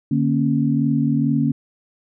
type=tone cluster; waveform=sine; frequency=148.1 / 232.6 / 274.9 Hz; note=D3 / A#3 / C#4; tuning=+15 / -4 / -14 cents; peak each=-20 dBFS; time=0.11-1.52 s; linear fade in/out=5 ms; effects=none